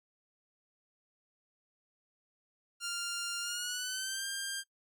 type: tone with pitch glide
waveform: 10% pulse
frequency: 1396.9 to 1595.4 Hz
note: F6 to G6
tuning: 0 to +30 cents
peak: -26 dBFS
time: 2.8-4.64 s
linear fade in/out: 50 ms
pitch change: +230 cents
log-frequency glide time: 3.41-4.26 s
effects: noise-tail reverb RT60 0.1 s tail -22 dB re dry + MP3 96 kbps

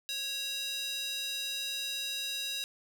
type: tone with high-pass filter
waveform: square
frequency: 551 Hz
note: C#5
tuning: 11 cents flat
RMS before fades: -36 dBFS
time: 0.09-2.64 s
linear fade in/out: 0 ms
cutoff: 3500 Hz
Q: 3.1
effects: none

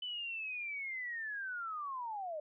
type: linear sweep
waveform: sine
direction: down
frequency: 3017 to 587.3 Hz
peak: -38 dBFS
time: 0.02-2.4 s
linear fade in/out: 5 ms
effects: none

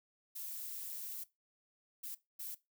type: noise bursts at uneven times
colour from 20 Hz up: violet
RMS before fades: -44 dBFS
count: 3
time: 0.35-1.24 / 2.03-2.15 / 2.39-2.55 s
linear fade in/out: 10 ms
effects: noise-tail reverb RT60 0.2 s tail -18 dB re dry

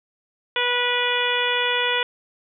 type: harmonic tone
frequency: 488.9 Hz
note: B4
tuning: 18 cents flat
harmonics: 1 / 2 / 3 / 4 / 5 / 6 / 7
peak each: -27 / -27 / -27 / -27 / -27 / -27 / -27 dBFS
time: 0.56-2.03 s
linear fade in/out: 2 ms
effects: none

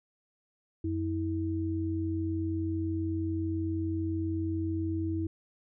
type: tone pair together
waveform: sine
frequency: 90.8 / 323.6 Hz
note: F#2 / E4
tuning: -32 / -32 cents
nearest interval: octave + minor seventh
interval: 2200 cents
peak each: -32 / -31 dBFS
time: 0.84-5.27 s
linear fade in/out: 5 ms
effects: none

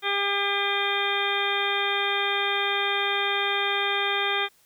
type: harmonic tone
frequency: 401.4 Hz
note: G4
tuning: 41 cents sharp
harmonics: 1 / 2 / 3 / 4 / 5 / 6 / 8 / 9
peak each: -31 / -31 / -31 / -31 / -31 / -31 / -31 / -31 dBFS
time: 0.02-4.49 s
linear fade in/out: 50 ms
effects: white hiss -61 dBFS RMS until 4.65 s

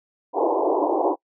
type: band-pass noise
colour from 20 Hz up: pink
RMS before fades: -21 dBFS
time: 0.33-1.16 s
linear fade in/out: 50 ms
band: 300 to 1000 Hz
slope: 96 dB/octave
effects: noise-tail reverb RT60 0.1 s tail -26 dB re dry

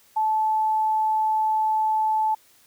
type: tone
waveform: sine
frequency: 870 Hz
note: A5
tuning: 20 cents flat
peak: -19 dBFS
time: 0.16-2.35 s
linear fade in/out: 10 ms
effects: white hiss -57 dBFS RMS until 2.66 s

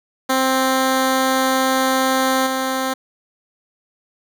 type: tone with level steps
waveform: 10% pulse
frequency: 262.6 Hz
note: C4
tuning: 6 cents sharp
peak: -7 / -11 dBFS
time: 0.29-2.94 s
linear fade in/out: 10 ms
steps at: 2.46 s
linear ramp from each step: 10 ms
effects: none

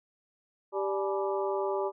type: harmonic tone with a mistuned harmonic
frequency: 196 Hz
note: G3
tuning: in tune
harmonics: 2 / 3 / 4 / 5 / 6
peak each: -30 / -34 / -36 / -38 / -40 dBFS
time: 0.72-1.92 s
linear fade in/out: 50 ms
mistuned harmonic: 4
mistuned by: +140 cents
effects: none

